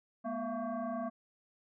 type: tone with frequency modulation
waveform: sine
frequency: 212.7 Hz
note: G#3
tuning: 42 cents sharp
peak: -34 dBFS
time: 0.24-1.1 s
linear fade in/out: 20 ms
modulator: 455 Hz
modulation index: 1.8
effects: none